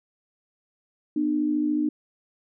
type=tone pair together; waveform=sine; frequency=246.9 / 300.8 Hz; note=B3 / D4; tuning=0 / +42 cents; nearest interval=minor third; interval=342 cents; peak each=-28 / -22 dBFS; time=1.16-1.89 s; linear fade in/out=5 ms; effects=none